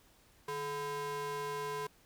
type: ring-modulated tone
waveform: square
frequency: 290 Hz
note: D4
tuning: 22 cents flat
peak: -34 dBFS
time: 0.48-1.87 s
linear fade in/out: 5 ms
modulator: 718 Hz
effects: pink hiss -65 dBFS RMS until 2.05 s